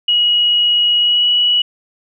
sine tone with pitch glide, 2904 to 2933 Hz, F#7 to F#7, -33 to -16 cents, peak -10 dBFS, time 0.08-1.62 s, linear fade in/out 5 ms, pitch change +17 cents, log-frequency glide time 1-1.28 s, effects none

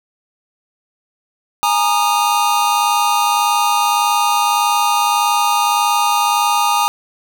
square chord, Ab suspended second, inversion none, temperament equal with one note detuned, 830.6 / 932.3 / 1224.5 Hz, Ab5 / Bb5 / Eb6, 0 / 0 / -28 cents, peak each -18 dBFS, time 1.63-6.88 s, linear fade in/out 0 ms, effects none

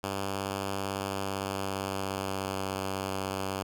5% pulse tone with pitch glide, 98 to 96.37 Hz, G2 to G2, 0 to -29 cents, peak -20 dBFS, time 0.03-3.63 s, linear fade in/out 10 ms, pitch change -29 cents, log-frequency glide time 1.02-2.64 s, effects none

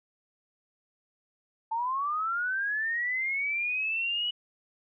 sine linear sweep, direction up, 880 to 2951 Hz, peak -27 dBFS, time 1.71-4.31 s, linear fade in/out 10 ms, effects none

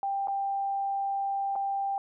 sine tone with dropouts, 790 Hz, G5, 13 cents sharp, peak -27 dBFS, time 0.03-1.98 s, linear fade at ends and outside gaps 1 ms, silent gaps 0.273-0.282 / 1.555-1.56 s, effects none

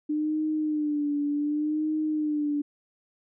sine tone with vibrato, 299.6 Hz, D4, 35 cents sharp, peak -24 dBFS, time 0.09-2.62 s, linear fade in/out 10 ms, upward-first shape sine, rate 0.67 Hz, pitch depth 58 cents each way, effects none

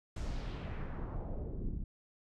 brown noise with low-pass filter sweep, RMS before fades -39 dBFS, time 0.16-1.84 s, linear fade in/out 5 ms, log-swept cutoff 8100 to 210 Hz, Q 1.5, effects none

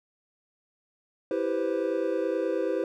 triangle chord, C major seventh, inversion first, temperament equal, 329.6 / 392 / 493.9 / 523.3 Hz, E4 / G4 / B4 / C5, 0 / 0 / 0 / 0 cents, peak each -29 dBFS, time 1.31-2.84 s, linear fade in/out 2 ms, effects none

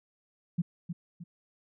sine tone with echo, 172 Hz, F3, 26 cents flat, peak -24 dBFS, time 0.58-0.62 s, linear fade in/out 10 ms, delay 310 ms, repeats 2, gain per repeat -8 dB, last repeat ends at 1.24 s, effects none

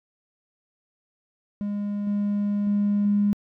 triangle tone with level steps, 204.6 Hz, G#3, 26 cents flat, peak -23 / -19 / -16 / -14 dBFS, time 1.61-3.33 s, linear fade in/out 0 ms, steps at 2.07 / 2.67 / 3.05 s, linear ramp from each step 2 ms, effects tanh soft clip ceiling -16 dBFS

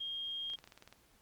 sine tone, 3230 Hz, G#7, 49 cents flat, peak -37 dBFS, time 0-0.56 s, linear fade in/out 10 ms
clicks, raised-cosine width 0.2 ms, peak -35 dBFS, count 10, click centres 0.5 / 0.536 / 0.588 / 0.641 / 0.675 / 0.722 / 0.776 / 0.824 / 0.876 / 0.926 s
effects pink hiss -67 dBFS RMS until 1.21 s + MP3 96 kbps

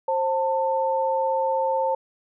sine tone pair together, 530.4 / 892 Hz, C5 / A5, +23 / +23 cents, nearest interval major sixth, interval 900 cents, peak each -23 / -23 dBFS, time 0.08-1.95 s, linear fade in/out 5 ms, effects none

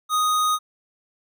square tone, 1244.5 Hz, D#6, in tune, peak -19 dBFS, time 0.09-0.59 s, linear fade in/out 50 ms, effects none

